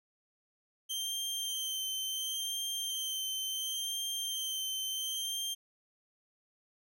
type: tone with vibrato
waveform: sawtooth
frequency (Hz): 3136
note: G7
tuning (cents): 0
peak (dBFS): -31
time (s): 0.89-5.55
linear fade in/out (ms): 20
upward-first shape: sine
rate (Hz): 0.71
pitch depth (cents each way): 22
effects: none